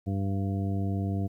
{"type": "harmonic tone", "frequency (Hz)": 98, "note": "G2", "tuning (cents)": 0, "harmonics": [1, 2, 3, 4, 5, 7], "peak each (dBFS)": [-28, -32, -36, -43, -45, -42], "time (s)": [0.06, 1.28], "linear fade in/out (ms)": 20, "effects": ["11-bit"]}